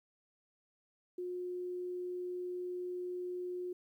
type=tone; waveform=sine; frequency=359.6 Hz; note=F#4; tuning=49 cents flat; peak=-37 dBFS; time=1.18-3.73 s; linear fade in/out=5 ms; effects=12-bit